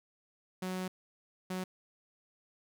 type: tone bursts at uneven times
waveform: sawtooth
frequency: 185 Hz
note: F#3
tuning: in tune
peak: -31 dBFS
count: 2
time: 0.62-0.88 / 1.5-1.64 s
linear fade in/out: 5 ms
effects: none